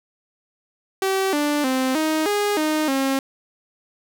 sawtooth tone with pitch steps, 384.5 / 294 / 260.2 / 313.1 / 411.8 / 308.6 / 269.7 Hz, G4 / D4 / C4 / D#4 / G#4 / D#4 / C#4, -33 / +2 / -9 / +11 / -15 / -14 / -47 cents, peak -15 dBFS, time 1.02-3.19 s, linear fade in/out 2 ms, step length 310 ms, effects none

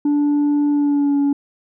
sine tone with pitch glide, 291.4 to 283.1 Hz, D4 to C#4, -13 to +37 cents, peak -11 dBFS, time 0.05-1.33 s, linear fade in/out 5 ms, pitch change -50 cents, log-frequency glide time 0.7-1.18 s, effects tanh soft clip ceiling -13 dBFS

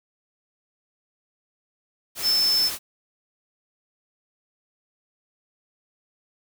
sine tone in noise, 5274 Hz, E8, in tune, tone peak -18 dBFS, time 2.22-2.71 s, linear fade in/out 50 ms, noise white, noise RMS -31 dBFS, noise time 2.15-2.79 s, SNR +10 dB, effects none

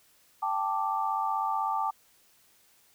sine chord, G suspended second, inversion none, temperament equal, 784 / 880 / 1174.7 Hz, G5 / A5 / D6, 0 / 0 / 0 cents, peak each -32 / -30 / -31 dBFS, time 0.42-1.91 s, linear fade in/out 10 ms, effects white hiss -63 dBFS RMS until 2.94 s

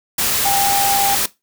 sine tone in noise, 797 Hz, G5, 28 cents sharp, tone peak -16 dBFS, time 0.45-1.15 s, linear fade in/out 5 ms, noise white, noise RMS -18 dBFS, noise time 0.18-1.26 s, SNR -1 dB, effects noise-tail reverb RT60 0.2 s tail -18 dB re dry

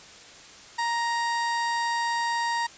30% pulse tone, 936 Hz, A#5, 7 cents sharp, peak -22 dBFS, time 0.78-2.67 s, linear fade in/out 10 ms, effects white hiss -47 dBFS RMS until 2.77 s + resampled to 16000 Hz

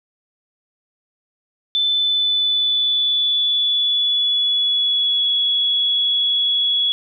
sine tone with pitch glide, 3520 to 3367 Hz, A7 to G#7, 0 to +23 cents, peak -15 dBFS, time 1.75-6.92 s, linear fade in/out 0 ms, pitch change -77 cents, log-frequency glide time 1.85-5.33 s, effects none

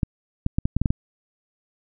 clicks, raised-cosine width 5 ms, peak -8 dBFS, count 8, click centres 0.032 / 0.464 / 0.585 / 0.655 / 0.766 / 0.816 / 0.858 / 0.905 s, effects none

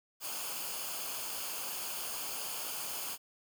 white noise with comb filter, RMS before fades -39 dBFS, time 0.2-3.18 s, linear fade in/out 50 ms, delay 0.52 ms, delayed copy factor -0.6, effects none

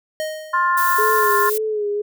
square tone with exponential decay, 622.3 Hz, D#5, in tune, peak -21 dBFS, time 0.2-0.99 s, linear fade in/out 0 ms, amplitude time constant 170 ms
harmonic tone, 351.9 Hz, F4, 13 cents sharp, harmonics 3 / 4 / 5, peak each -16 / -23 / -23 dBFS, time 0.53-1.5 s, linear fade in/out 10 ms
violet noise, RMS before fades -25 dBFS, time 0.77-1.58 s, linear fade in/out 5 ms
sine tone with vibrato, 422.7 Hz, G#4, 31 cents sharp, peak -19 dBFS, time 0.98-2.02 s, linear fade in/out 10 ms, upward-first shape sine, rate 1.9 Hz, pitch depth 53 cents each way
effects none

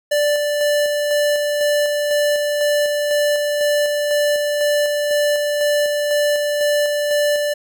square tone with tremolo, 587.3 Hz, D5, in tune, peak -15 dBFS, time 0.11-7.54 s, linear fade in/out 10 ms, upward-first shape square, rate 2 Hz, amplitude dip 30%, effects none

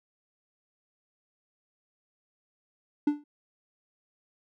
triangle tone with exponential decay, 293.7 Hz, D4, in tune, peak -16 dBFS, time 3.07-3.24 s, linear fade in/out 5 ms, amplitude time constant 36 ms, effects none

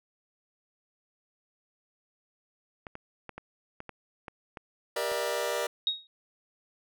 clicks, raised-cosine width 0.5 ms, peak -25 dBFS, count 9, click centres 2.868 / 2.954 / 3.293 / 3.38 / 3.804 / 3.893 / 4.282 / 4.572 / 5.117 s
sawtooth chord, E half-diminished seventh, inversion first, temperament just, 395.6 / 474.7 / 593.3 / 659.3 Hz, G4 / Bb4 / D5 / E5, +16 / +31 / +18 / 0 cents, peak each -34 / -29 / -28 / -34 dBFS, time 4.96-5.67 s, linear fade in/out 5 ms
sine tone with exponential decay, 3763 Hz, A#7, 16 cents sharp, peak -21 dBFS, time 5.87-6.07 s, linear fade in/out 1 ms, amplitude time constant 43 ms
effects none

